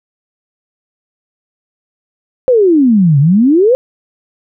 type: exponential two-way sweep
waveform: sine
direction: down then up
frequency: 532 to 134.5 to 532 Hz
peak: -5 dBFS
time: 2.48-3.75 s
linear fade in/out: 0 ms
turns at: 3.19 s
effects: none